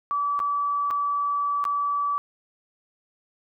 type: tone with dropouts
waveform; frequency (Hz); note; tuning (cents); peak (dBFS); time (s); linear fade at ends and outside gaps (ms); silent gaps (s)
sine; 1151; D6; -35; -22; 0.11-2.18; 0; 0.392-0.401 / 0.905-0.91 / 1.641-1.652
effects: none